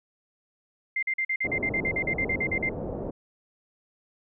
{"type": "tone bursts", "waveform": "sine", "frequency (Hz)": 2093, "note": "C7", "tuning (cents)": 0, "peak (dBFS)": -24, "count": 16, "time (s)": [0.96, 2.692], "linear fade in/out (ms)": 5, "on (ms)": 67, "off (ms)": 44}
{"type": "low-pass noise", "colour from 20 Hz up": "white", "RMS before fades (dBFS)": -33, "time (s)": [1.44, 3.11], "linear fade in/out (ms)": 10, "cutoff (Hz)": 580, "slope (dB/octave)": 24}
{"effects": []}